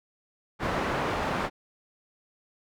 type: low-pass noise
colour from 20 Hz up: white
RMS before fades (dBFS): -29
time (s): 0.59-1.5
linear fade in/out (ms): 50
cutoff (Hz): 1200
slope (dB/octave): 12
effects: none